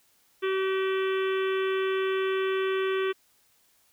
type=harmonic tone with a mistuned harmonic; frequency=382 Hz; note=G4; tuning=45 cents flat; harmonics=1 / 3 / 4 / 5 / 6 / 7 / 8 / 9; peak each=-25 / -35 / -37 / -39 / -41 / -42 / -43 / -44 dBFS; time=0.42-3.13 s; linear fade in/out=20 ms; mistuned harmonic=6; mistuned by=+38 cents; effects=white hiss -65 dBFS RMS until 3.92 s